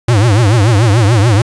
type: tone with vibrato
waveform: square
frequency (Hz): 109.6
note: A2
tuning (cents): -6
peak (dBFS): -7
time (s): 0.08-1.42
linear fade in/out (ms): 5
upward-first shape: triangle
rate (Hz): 6.9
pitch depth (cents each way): 250
effects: resampled to 22050 Hz + 8-bit